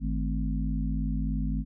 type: harmonic tone with a mistuned harmonic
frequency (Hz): 51.91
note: G#1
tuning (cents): 0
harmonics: 1 / 3 / 4 / 5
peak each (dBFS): -28 / -33 / -34 / -35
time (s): 0-1.65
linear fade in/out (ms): 50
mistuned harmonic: 4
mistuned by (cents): +70
effects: none